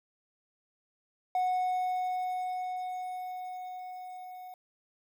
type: tone with level ramp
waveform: triangle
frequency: 735 Hz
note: F#5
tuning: 12 cents flat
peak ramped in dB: -23 to -41 dBFS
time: 1.35-4.54 s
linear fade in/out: 2 ms
effects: tanh soft clip ceiling -19 dBFS + 10-bit